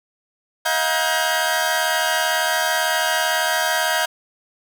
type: tone cluster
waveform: sawtooth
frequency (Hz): 637 / 715 / 953 / 1556 / 1629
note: D#5 / F5 / A#5 / G6 / G#6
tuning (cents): +41 / +41 / +38 / -13 / -34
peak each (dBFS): -21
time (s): 0.65-4.06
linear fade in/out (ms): 10
effects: none